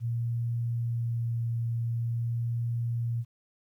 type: tone with vibrato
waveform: sine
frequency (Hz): 117.1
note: A#2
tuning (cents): +8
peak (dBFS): -27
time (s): 0-3.25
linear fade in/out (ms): 50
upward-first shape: sine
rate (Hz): 0.46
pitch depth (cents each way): 10
effects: 11-bit